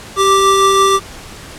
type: tone pair together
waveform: square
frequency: 389.7 / 1175.2 Hz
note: G4 / D6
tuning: -10 / +1 cents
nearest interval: octave + perfect fifth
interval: 1911 cents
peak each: -13 / -11 dBFS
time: 0.16-1 s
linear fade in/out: 50 ms
effects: pink hiss -33 dBFS RMS until 1.58 s + low-pass 10000 Hz 12 dB/octave